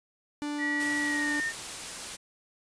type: tone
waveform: 45% pulse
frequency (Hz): 293.7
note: D4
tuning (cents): 0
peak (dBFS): -31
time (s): 0.42-1.4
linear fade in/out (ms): 0
type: tone with pitch glide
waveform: sine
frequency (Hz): 1930 to 1824.8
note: B6 to A#6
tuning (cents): -40 to -37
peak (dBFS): -28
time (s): 0.58-1.53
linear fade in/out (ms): 50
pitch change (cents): -97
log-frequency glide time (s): 1.04-1.33
type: noise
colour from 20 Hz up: white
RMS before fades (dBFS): -38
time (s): 0.79-2.17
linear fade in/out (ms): 20
effects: resampled to 22050 Hz